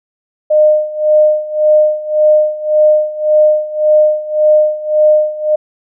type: tone with tremolo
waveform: sine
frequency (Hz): 610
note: D#5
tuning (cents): -34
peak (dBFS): -4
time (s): 0.5-5.56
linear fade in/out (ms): 10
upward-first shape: sine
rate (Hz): 1.8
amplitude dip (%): 85
effects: none